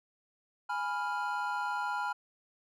triangle chord, F diminished, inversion first, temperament equal, 830.6 / 987.8 / 1396.9 Hz, Ab5 / Cb6 / F6, 0 / 0 / 0 cents, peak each -34 dBFS, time 0.69-2.13 s, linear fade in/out 10 ms, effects none

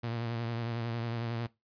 sawtooth tone with vibrato, 116.54 Hz, A#2, in tune, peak -29 dBFS, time 0.03-1.47 s, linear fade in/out 10 ms, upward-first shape triangle, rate 11 Hz, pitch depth 50 cents each way, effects noise-tail reverb RT60 0.2 s tail -19 dB re dry + resampled to 11025 Hz

